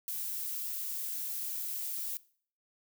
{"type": "noise", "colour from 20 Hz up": "violet", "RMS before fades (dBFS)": -37, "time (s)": [0.08, 2.17], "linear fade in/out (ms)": 0, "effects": ["noise-tail reverb RT60 0.5 s tail -20 dB re dry"]}